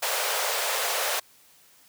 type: high-pass noise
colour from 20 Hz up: pink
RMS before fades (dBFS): -27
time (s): 0.02-1.2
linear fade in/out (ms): 10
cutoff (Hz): 470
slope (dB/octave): 48
effects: white hiss -57 dBFS RMS until 1.88 s + high-pass 60 Hz 12 dB/octave